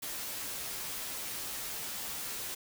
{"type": "noise with comb filter", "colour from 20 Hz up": "white", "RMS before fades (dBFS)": -39, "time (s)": [0.02, 2.55], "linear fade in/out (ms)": 10, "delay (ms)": 12, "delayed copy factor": -0.7, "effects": []}